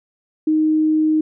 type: tone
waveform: sine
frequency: 311.1 Hz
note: D#4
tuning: in tune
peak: -13 dBFS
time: 0.47-1.21 s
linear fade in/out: 5 ms
effects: none